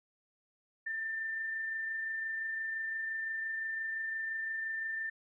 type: tone with amplitude modulation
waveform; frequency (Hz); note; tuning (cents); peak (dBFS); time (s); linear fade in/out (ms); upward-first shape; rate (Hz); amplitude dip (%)
sine; 1789; A6; +28; -33; 0.86-5.1; 10; sine; 25.8; 25
effects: none